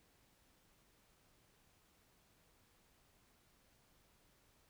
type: silence
effects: pink hiss -72 dBFS RMS until 4.69 s